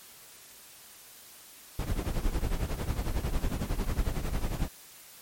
brown noise with tremolo, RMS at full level -26 dBFS, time 1.79-4.68 s, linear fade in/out 2 ms, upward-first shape triangle, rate 11 Hz, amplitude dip 85%, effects white hiss -51 dBFS RMS until 5.21 s + MP3 64 kbps

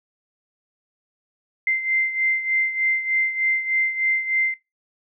sine beating tone pair, 2082 / 2085.3 Hz, C7 / C7, -9 / -6 cents, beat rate 3.3 Hz, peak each -21 / -26 dBFS, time 1.67-4.54 s, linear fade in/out 2 ms, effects noise-tail reverb RT60 0.2 s tail -18 dB re dry

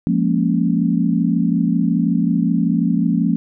sine chord, Bb minor seventh, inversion second, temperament equal, 174.61 / 207.7 / 233.1 / 277.2 Hz, F3 / Ab3 / Bb3 / Db4, 0 / 0 / 0 / 0 cents, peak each -18 / -21 / -19 / -21 dBFS, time 0.07-3.36 s, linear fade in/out 0 ms, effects none

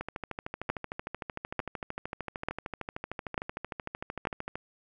two click trains, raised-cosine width 0.5 ms, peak -20 / -13 dBFS, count 61 / 5, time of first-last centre 0.01-4.555 / 0.7-4.271 s, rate 13.2 / 1.12 Hz, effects none

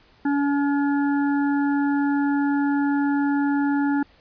harmonic tone, 284.1 Hz, C#4, 43 cents sharp, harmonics 1 / 3 / 5 / 6, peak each -19 / -29 / -33 / -35 dBFS, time 0.25-4.03 s, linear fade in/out 5 ms, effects pink hiss -56 dBFS RMS until 4.2 s + resampled to 11025 Hz

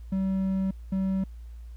triangle tone bursts at uneven times, 191.3 Hz, G3, 42 cents flat, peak -22 dBFS, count 2, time 0.12-0.71 / 0.92-1.24 s, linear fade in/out 5 ms, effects added 58 Hz sine -39 dBFS peak until 1.76 s + pink hiss -66 dBFS RMS until 1.76 s

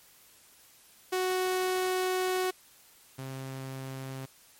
sawtooth tone pair in turn, 370 / 133.1 Hz, F#4 / C3, 0 / +30 cents, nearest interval octave + tritone, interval 1770 cents, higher first, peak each -23 / -33 dBFS, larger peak first, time 1.12-2.51 / 3.18-4.26 s, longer first, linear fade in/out 10 ms, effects white hiss -58 dBFS RMS until 4.59 s + MP3 64 kbps

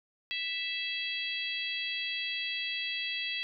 harmonic tone, 659.3 Hz, E5, in tune, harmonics 3 / 4 / 5 / 6 / 7, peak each -40 / -36 / -36 / -43 / -44 dBFS, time 0.31-3.43 s, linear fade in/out 0 ms, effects none

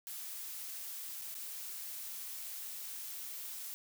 blue noise with dropouts, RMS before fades -44 dBFS, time 0.07-3.74 s, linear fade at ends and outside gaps 0 ms, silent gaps 1.214-1.218 / 1.343-1.351 s, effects none

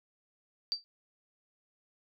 sine tone with exponential decay, 4653 Hz, D8, 17 cents flat, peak -25 dBFS, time 0.72-0.84 s, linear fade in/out 0 ms, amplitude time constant 24 ms, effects none

